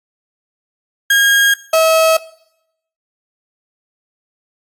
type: tone pair in turn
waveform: 35% pulse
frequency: 1628 / 644.4 Hz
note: G#6 / E5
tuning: -35 / -39 cents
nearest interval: octave + major third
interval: 1604 cents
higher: first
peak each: -7 dBFS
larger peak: neither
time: 1.1-1.54 / 1.73-2.17 s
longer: neither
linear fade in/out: 5 ms
effects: noise-tail reverb RT60 0.8 s tail -20 dB re dry + AAC 64 kbps